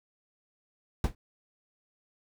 brown noise with exponential decay, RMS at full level -21 dBFS, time 1.04-1.15 s, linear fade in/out 2 ms, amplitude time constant 23 ms, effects none

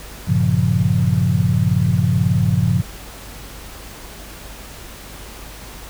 sine chord, G half-diminished seventh, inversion none, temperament equal, 98 / 116.54 / 138.59 / 174.61 Hz, G2 / Bb2 / Db3 / F3, 0 / 0 / 0 / 0 cents, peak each -19 dBFS, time 0.27-2.82 s, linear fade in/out 20 ms, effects added 50 Hz sine -38 dBFS peak until 5.89 s + pink hiss -37 dBFS RMS until 5.89 s

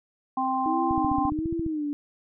harmonic tone, 261.6 Hz, C4, in tune, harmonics 1 / 3 / 4, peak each -30 / -26 / -28 dBFS, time 0.37-1.3 s, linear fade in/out 5 ms
sine tone with vibrato, 311.1 Hz, D#4, in tune, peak -26 dBFS, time 0.66-1.93 s, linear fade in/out 0 ms, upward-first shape sine, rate 1.4 Hz, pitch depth 120 cents each way
click train, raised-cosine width 5 ms, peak -21 dBFS, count 12, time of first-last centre 0.91-1.663 s, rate 14.6 Hz
effects none

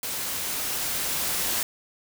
white noise with level ramp, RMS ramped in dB -31 to -26 dBFS, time 0.03-1.63 s, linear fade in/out 2 ms, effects none

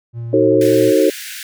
triangle tone with vibrato, 117 Hz, A#2, 7 cents sharp, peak -21 dBFS, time 0.13-0.93 s, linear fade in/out 50 ms, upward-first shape sine, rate 5.2 Hz, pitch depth 8 cents each way
sine chord, D# diminished seventh, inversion none, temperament just, 311.1 / 373.4 / 448 / 537.6 Hz, D#4 / F#4 / A4 / C5, 0 / +16 / +31 / +47 cents, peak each -15 dBFS, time 0.33-1.1 s, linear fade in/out 5 ms
pink high-pass noise, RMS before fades -30 dBFS, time 0.61-1.43 s, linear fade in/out 2 ms, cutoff 1500 Hz, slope 96 dB/octave
effects none

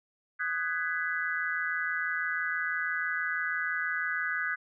sine chord, G# minor seventh, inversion second, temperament just, 1245.9 / 1495.1 / 1661.2 / 1993.5 Hz, D#6 / F#6 / G#6 / B6, +2 / +18 / 0 / +16 cents, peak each -38 / -32 / -33 / -37 dBFS, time 0.39-4.56 s, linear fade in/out 20 ms, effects none

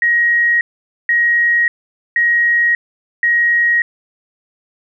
sine tone bursts, 1889 Hz, A#6, 22 cents sharp, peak -10 dBFS, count 4, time 0.02-3.82 s, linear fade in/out 2 ms, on 590 ms, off 480 ms, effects none

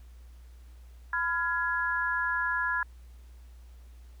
sine chord, F diminished, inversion second, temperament just, 1005.8 / 1396.9 / 1676.3 Hz, Cb6 / F6 / Ab6, +31 / 0 / +16 cents, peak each -32 / -32 / -29 dBFS, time 1.13-2.83 s, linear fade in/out 2 ms, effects added 60 Hz sine -47 dBFS peak until 4.2 s + pink hiss -65 dBFS RMS until 4.2 s

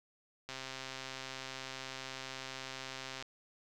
click train, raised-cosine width 0.2 ms, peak -25 dBFS, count 362, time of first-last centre 0.49-3.225 s, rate 132 Hz, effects none

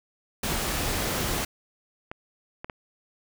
pink noise, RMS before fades -28 dBFS, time 0.43-1.45 s, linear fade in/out 5 ms
clicks, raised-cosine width 0.5 ms, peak -20 dBFS, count 3, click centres 2.115 / 2.645 / 2.698 s
effects none

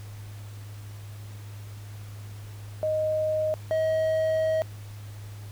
sine / triangle tone pair in turn, 622 / 635.4 Hz, D#5 / D#5, -1 / +36 cents, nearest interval unison, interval 37 cents, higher second, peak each -23 / -20 dBFS, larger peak second, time 2.83-3.54 / 3.71-4.62 s, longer second, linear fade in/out 0 ms, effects added 103 Hz sine -38 dBFS peak until 5.51 s + pink hiss -51 dBFS RMS until 5.51 s

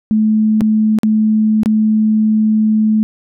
sine tone with dropouts, 216.4 Hz, A3, 29 cents flat, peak -9 dBFS, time 0.11-3.03 s, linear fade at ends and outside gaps 0 ms, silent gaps 0.608-0.616 / 0.987-1.033 / 1.633-1.659 s, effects none

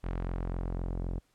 sawtooth tone with low-pass filter sweep, 43.91 Hz, F1, 10 cents sharp, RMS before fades -34 dBFS, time 0.03-1.2 s, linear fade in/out 20 ms, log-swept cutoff 2100 to 540 Hz, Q 0.71, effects pink hiss -71 dBFS RMS until 1.34 s + low-pass 12000 Hz 12 dB/octave

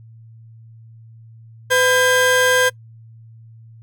35% pulse tone pair together, 504 / 1600 Hz, B4 / G6, +35 / +35 cents, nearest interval octave + minor sixth, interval 2000 cents, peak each -14 dBFS, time 1.7-2.7 s, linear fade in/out 20 ms, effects noise-tail reverb RT60 0.1 s tail -25 dB re dry + added 113 Hz sine -40 dBFS peak until 3.82 s

